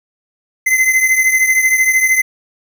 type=beating tone pair; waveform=square; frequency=2049 / 2062 Hz; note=C7 / C7; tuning=-37 / -26 cents; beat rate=13 Hz; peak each=-12 / -17 dBFS; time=0.66-2.22 s; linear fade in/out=10 ms; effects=none